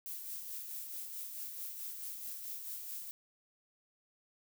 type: noise with tremolo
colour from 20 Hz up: violet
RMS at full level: -42 dBFS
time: 0.06-3.11 s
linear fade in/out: 0 ms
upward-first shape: sine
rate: 4.6 Hz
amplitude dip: 40%
effects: none